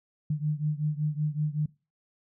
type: beating tone pair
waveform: sine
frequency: 149.2 / 154.5 Hz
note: D3 / D#3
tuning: +28 / -12 cents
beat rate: 5.3 Hz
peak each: -28 / -30 dBFS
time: 0.3-1.66 s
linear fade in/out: 5 ms
effects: noise-tail reverb RT60 0.3 s tail -22 dB re dry